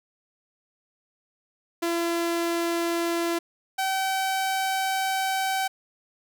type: tone pair in turn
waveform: sawtooth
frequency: 338.9 / 767 Hz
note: E4 / G5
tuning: +48 / -38 cents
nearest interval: octave + major second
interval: 1414 cents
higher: second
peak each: -20 dBFS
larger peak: neither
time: 1.82-3.39 / 3.78-5.68 s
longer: second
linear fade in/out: 10 ms
effects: none